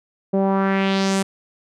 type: tone with low-pass filter sweep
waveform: sawtooth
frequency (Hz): 193.9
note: G3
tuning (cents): -19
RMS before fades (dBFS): -19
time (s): 0.33-1.23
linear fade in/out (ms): 10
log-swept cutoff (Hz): 520 to 9800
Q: 2.1
effects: none